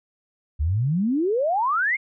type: exponential sweep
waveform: sine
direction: up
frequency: 68.4 to 2215 Hz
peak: -19 dBFS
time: 0.59-1.97 s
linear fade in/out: 20 ms
effects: none